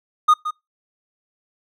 triangle tone with echo, 1233 Hz, D#6, 16 cents flat, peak -8 dBFS, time 0.28-0.34 s, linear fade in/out 10 ms, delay 170 ms, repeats 1, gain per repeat -12 dB, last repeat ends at 0.51 s, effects noise-tail reverb RT60 0.2 s tail -23 dB re dry

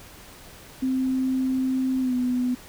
sine tone with pitch glide, 260.6 to 249.4 Hz, C4 to B3, -7 to +17 cents, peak -21 dBFS, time 0.82-2.55 s, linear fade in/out 10 ms, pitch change -76 cents, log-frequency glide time 2-2.14 s, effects pink hiss -46 dBFS RMS until 2.68 s

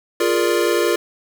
square chord, Bb dominant seventh, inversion second, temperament equal, 349.2 / 415.3 / 466.2 / 587.3 Hz, F4 / Ab4 / Bb4 / D5, 0 / 0 / 0 / 0 cents, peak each -20 / -23 / -21 / -25 dBFS, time 0.2-0.96 s, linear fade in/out 5 ms, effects 7-bit

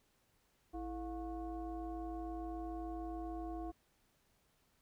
sine tone with frequency modulation, 329.6 Hz, E4, in tune, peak -40 dBFS, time 0.73-3.72 s, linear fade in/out 20 ms, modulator 383 Hz, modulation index 1.1, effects pink hiss -75 dBFS RMS until 4.81 s

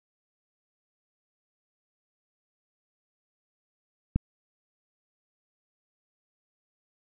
click, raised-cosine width 5 ms, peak -11 dBFS, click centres 4.16 s, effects none

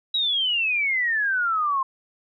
sine exponential sweep, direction down, 3896 to 1046.5 Hz, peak -20 dBFS, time 0.14-1.83 s, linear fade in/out 5 ms, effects none

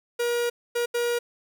45% pulse tone bursts at uneven times, 477.3 Hz, A#4, 41 cents sharp, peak -23 dBFS, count 3, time 0.19-0.5 / 0.75-0.86 / 0.94-1.19 s, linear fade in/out 10 ms, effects none

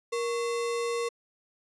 sine tone with sample-and-hold, 470.1 Hz, A#4, 15 cents sharp, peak -27 dBFS, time 0.12-1.09 s, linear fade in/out 10 ms, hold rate 1575 Hz, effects resampled to 24000 Hz

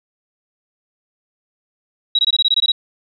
sine tone bursts, 3860 Hz, B7, 40 cents flat, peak -11 dBFS, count 10, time 2.15-2.72 s, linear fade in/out 5 ms, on 39 ms, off 20 ms, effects none

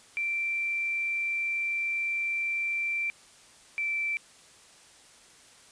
sine tone pair in turn, 2349 / 2334 Hz, D7 / D7, 0 / -11 cents, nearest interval unison, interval 11 cents, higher first, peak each -27 dBFS, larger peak neither, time 0.17-3.1 / 3.78-4.17 s, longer first, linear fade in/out 0 ms, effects white hiss -55 dBFS RMS until 5.71 s + resampled to 22050 Hz

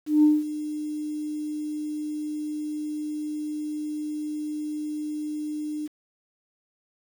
sine tone with ADSR envelope, 302 Hz, D4, 48 cents sharp, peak -12 dBFS, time 0.06-5.88 s, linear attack 170 ms, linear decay 200 ms, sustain -16 dB, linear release 21 ms, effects tanh soft clip ceiling -10 dBFS + 8-bit

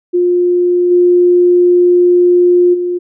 sine tone with level steps, 354.6 Hz, F4, 26 cents sharp, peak -8 / -5 / -13 dBFS, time 0.13-2.99 s, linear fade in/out 20 ms, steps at 0.9 / 2.73 s, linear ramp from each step 20 ms, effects none

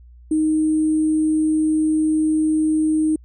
sine tone with sample-and-hold, 311.1 Hz, D#4, in tune, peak -15 dBFS, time 0.31-3.16 s, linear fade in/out 5 ms, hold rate 8820 Hz, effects added 60 Hz sine -42 dBFS peak until 3.24 s + resampled to 24000 Hz

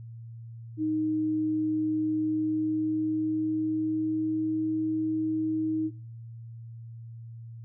sine tone with pitch glide, 311.1 to 315.3 Hz, D#4 to D#4, 0 to +23 cents, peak -25 dBFS, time 0.77-5.91 s, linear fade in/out 50 ms, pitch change +23 cents, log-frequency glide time 2.17-4.7 s, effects noise-tail reverb RT60 0.5 s tail -22 dB re dry + added 115 Hz sine -40 dBFS peak until 7.64 s

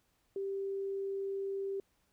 sine tone, 392 Hz, G4, in tune, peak -34 dBFS, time 0.36-1.8 s, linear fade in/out 2 ms, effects pink hiss -75 dBFS RMS until 2.12 s

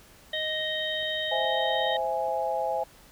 harmonic tone, 622.3 Hz, D#5, in tune, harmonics 1 / 3 / 5 / 6, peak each -33 / -33 / -33 / -33 dBFS, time 0.33-1.97 s, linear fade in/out 5 ms
click train, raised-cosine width 1 ms, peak -39 dBFS, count 5, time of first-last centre 0.61-2.284 s, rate 2.39 Hz
sine chord, C augmented, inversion none, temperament equal, 523.3 / 659.3 / 830.6 Hz, C5 / E5 / G#5, 0 / 0 / 0 cents, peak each -31 / -30 / -29 dBFS, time 1.31-2.84 s, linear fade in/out 10 ms
effects pink hiss -54 dBFS RMS until 3.11 s

